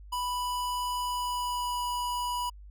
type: tone with pitch glide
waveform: square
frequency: 987.8 to 979.3 Hz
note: B5 to B5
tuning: 0 to -15 cents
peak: -30 dBFS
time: 0.12-2.5 s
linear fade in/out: 10 ms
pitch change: -15 cents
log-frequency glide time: 0.99-1.84 s
effects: added 50 Hz sine -45 dBFS peak until 2.7 s